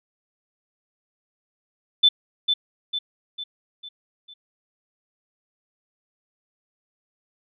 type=tone with echo; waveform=sine; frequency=3520 Hz; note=A7; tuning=in tune; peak=-11 dBFS; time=2.03-2.09 s; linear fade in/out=10 ms; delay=450 ms; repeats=5; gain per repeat=-6 dB; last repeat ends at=4.34 s; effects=none